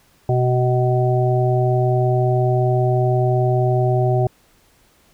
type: harmonic tone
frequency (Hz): 125.3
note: B2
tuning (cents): +25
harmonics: 1 / 3 / 5 / 6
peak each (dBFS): -16 / -21 / -23 / -24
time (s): 0.29-4.27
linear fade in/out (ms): 2
effects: pink hiss -56 dBFS RMS until 5.13 s